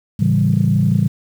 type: chord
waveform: sine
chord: A dominant seventh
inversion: none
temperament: equal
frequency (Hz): 110 / 138.59 / 164.81 / 196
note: A2 / C#3 / E3 / G3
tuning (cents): 0 / 0 / 0 / 0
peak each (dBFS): -17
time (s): 0.19-1.08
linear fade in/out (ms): 10
effects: tanh soft clip ceiling -3 dBFS + 7-bit